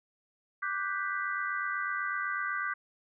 sine chord, G major seventh, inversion second, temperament equal, 1174.7 / 1480 / 1568 / 1975.5 Hz, D6 / F#6 / G6 / B6, 0 / 0 / 0 / 0 cents, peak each -35 / -37 / -35 / -38 dBFS, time 0.62-2.74 s, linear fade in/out 10 ms, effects none

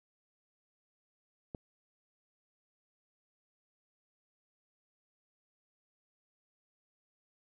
click, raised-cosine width 2 ms, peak -27 dBFS, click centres 1.548 s, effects none

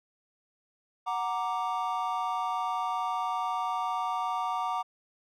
triangle chord, Gb augmented, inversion none, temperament equal, 740 / 932.3 / 1174.7 Hz, Gb5 / Bb5 / D6, 0 / 0 / 0 cents, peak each -31 dBFS, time 1.06-4.83 s, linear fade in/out 20 ms, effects none

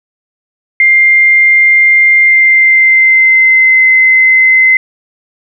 sine tone with pitch glide, 2100 to 2056 Hz, C7 to C7, +6 to -31 cents, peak -3 dBFS, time 0.8-4.77 s, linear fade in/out 2 ms, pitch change -37 cents, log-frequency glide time 2.24-3.85 s, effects none

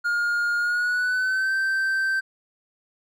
triangle tone with pitch glide, 1420 to 1557.5 Hz, F6 to G6, +28 to -12 cents, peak -19 dBFS, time 0.04-2.21 s, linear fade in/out 20 ms, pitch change +160 cents, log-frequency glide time 0.58-1.54 s, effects none

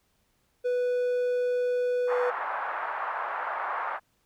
triangle tone, 493.9 Hz, B4, in tune, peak -22 dBFS, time 0.64-2.31 s, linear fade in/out 20 ms
pink band-pass noise, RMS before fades -32 dBFS, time 2.07-4 s, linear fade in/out 50 ms, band 760 to 1500 Hz, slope 24 dB/octave
effects pink hiss -71 dBFS RMS until 4.25 s

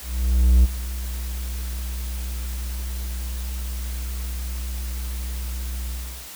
triangle tone with ADSR envelope, 61.74 Hz, B1, in tune, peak -8 dBFS, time 0.01-6.29 s, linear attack 630 ms, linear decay 26 ms, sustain -16 dB, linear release 380 ms, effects white hiss -39 dBFS RMS until 6.35 s

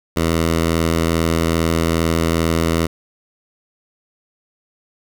10% pulse tone, 82.41 Hz, E2, in tune, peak -7 dBFS, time 0.16-2.87 s, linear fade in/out 10 ms, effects none

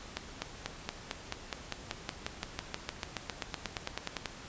accelerating click train, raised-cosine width 0.2 ms, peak -16 dBFS, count 27, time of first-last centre 0.17-4.258 s, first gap 250 ms, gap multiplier 0.96, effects pink hiss -48 dBFS RMS until 4.48 s + resampled to 16000 Hz

